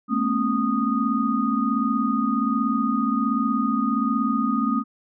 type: tone cluster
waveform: sine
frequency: 215.4 / 236.7 / 272.2 / 1238 Hz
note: A3 / A#3 / C#4 / D#6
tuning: -37 / +27 / -31 / -9 cents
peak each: -25 dBFS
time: 0.08-4.84 s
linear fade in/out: 50 ms
effects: none